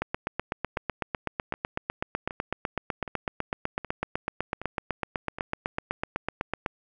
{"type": "two click trains", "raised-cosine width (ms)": 0.5, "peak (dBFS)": [-21, -12], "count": [7, 54], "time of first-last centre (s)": [[0.77, 5.385], [0.02, 6.662]], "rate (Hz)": [1.3, 7.98], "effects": []}